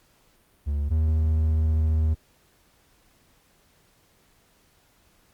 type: tone pair in turn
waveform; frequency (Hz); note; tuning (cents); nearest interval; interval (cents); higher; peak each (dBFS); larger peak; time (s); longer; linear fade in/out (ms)
triangle; 72.4 / 78.68; D2 / D#2; -24 / +20; minor second; 144; second; -21 / -17; second; 0.66-0.9 / 0.9-2.15; second; 20
effects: pink hiss -62 dBFS RMS until 5.33 s + Opus 48 kbps